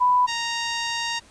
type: tone pair in turn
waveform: sine / 10% pulse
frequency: 992 / 930.7 Hz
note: B5 / A#5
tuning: +7 / -3 cents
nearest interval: minor second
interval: 110 cents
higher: first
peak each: -15 / -16 dBFS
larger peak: first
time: 0-0.27 / 0.27-1.2 s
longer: second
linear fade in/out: 20 ms
effects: pink hiss -52 dBFS RMS until 1.3 s + resampled to 22050 Hz